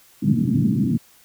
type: band-pass noise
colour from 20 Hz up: white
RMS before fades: -19 dBFS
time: 0.22-0.98 s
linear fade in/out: 10 ms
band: 110 to 270 Hz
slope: 48 dB/octave
effects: white hiss -53 dBFS RMS until 1.24 s